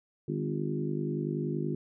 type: harmonic tone with a mistuned harmonic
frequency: 50.5 Hz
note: G#1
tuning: 48 cents flat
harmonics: 3 / 4 / 5 / 6 / 7 / 8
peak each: -33 / -38 / -37 / -41 / -35 / -41 dBFS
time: 0.28-1.75 s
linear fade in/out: 5 ms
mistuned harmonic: 6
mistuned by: +17 cents
effects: none